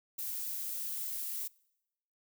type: noise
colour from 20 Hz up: violet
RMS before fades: -38 dBFS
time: 0.18-1.48 s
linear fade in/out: 10 ms
effects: noise-tail reverb RT60 0.9 s tail -25 dB re dry